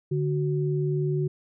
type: tone pair together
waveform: sine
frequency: 146.83 / 370 Hz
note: D3 / F#4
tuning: 0 / 0 cents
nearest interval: octave + major third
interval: 1600 cents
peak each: -24 / -28 dBFS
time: 0.11-1.28 s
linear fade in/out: 10 ms
effects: none